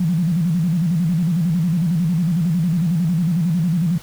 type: tone with vibrato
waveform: sine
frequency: 169 Hz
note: E3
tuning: 43 cents sharp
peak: -15 dBFS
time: 0-3.98 s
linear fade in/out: 5 ms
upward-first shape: square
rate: 11 Hz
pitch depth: 120 cents each way
effects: pink hiss -41 dBFS RMS until 4.02 s